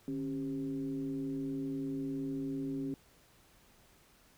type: tone with frequency modulation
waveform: sine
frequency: 272.6 Hz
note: C#4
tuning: 29 cents flat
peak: -34 dBFS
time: 0.08-2.94 s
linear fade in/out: 0 ms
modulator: 123 Hz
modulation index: 0.65
effects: pink hiss -64 dBFS RMS until 4.37 s